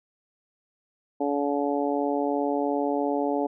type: harmonic tone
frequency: 142.9 Hz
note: D3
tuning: 47 cents flat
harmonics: 2 / 3 / 4 / 5 / 6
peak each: -27 / -29 / -30 / -31 / -32 dBFS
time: 1.2-3.47 s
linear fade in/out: 10 ms
effects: none